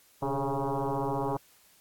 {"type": "tone with frequency modulation", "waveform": "sine", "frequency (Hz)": 268.6, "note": "C4", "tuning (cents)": 46, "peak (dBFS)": -27, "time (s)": [0.22, 1.37], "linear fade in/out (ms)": 5, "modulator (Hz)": 138, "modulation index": 5.7, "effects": ["white hiss -61 dBFS RMS until 1.8 s", "AAC 64 kbps"]}